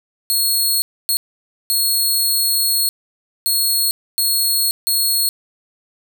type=tone bursts at uneven times; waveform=15% pulse; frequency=4313 Hz; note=C#8; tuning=48 cents flat; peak=-8 dBFS; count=6; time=0.3-0.82 / 1.09-1.17 / 1.7-2.89 / 3.46-3.91 / 4.18-4.71 / 4.87-5.29 s; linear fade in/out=0 ms; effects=none